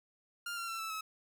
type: tone with pitch steps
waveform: sawtooth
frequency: 1400 / 1372 / 1344.5 / 1317.6 / 1291.2 Hz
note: F6 / F6 / E6 / E6 / E6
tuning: +4 / -31 / +34 / -1 / -36 cents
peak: -34 dBFS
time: 0.46-1.01 s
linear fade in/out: 5 ms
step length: 110 ms
effects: none